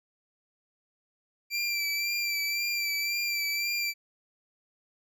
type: tone with vibrato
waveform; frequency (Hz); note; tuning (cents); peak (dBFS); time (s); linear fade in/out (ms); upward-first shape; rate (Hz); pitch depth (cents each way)
25% pulse; 2349; D7; 0; -24; 1.5-3.94; 50; sine; 1.9; 31
effects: none